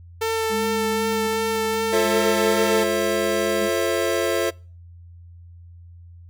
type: tone with vibrato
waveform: sawtooth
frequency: 446.4 Hz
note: A4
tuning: 25 cents sharp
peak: -17 dBFS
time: 0.21-2.84 s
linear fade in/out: 10 ms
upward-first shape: sine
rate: 2.6 Hz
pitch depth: 11 cents each way
type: tone with tremolo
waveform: sine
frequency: 207.7 Hz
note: G#3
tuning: in tune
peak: -26 dBFS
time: 0.49-3.7 s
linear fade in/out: 50 ms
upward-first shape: square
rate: 0.64 Hz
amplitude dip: 40%
type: chord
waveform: square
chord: F major seventh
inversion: none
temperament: equal with one note detuned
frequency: 349.2 / 440 / 536.1 / 659.3 Hz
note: F4 / A4 / C5 / E5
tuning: 0 / 0 / +42 / 0 cents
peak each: -26 dBFS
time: 1.92-4.51 s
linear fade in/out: 20 ms
effects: noise-tail reverb RT60 0.4 s tail -25 dB re dry + added 86 Hz sine -41 dBFS peak until 6.29 s